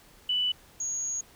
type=tone pair in turn; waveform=sine; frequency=2975 / 6646 Hz; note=F#7 / G#8; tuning=+9 / 0 cents; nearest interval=octave + major second; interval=1391 cents; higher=second; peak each=-24 / -29 dBFS; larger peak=first; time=0.29-0.52 / 0.8-1.21 s; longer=second; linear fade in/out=5 ms; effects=pink hiss -56 dBFS RMS until 1.35 s